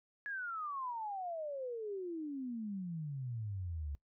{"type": "exponential sweep", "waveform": "sine", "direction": "down", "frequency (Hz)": [1700, 69.3], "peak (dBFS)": -38, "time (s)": [0.26, 3.95], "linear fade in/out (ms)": 0, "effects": ["noise-tail reverb RT60 0.1 s tail -20 dB re dry"]}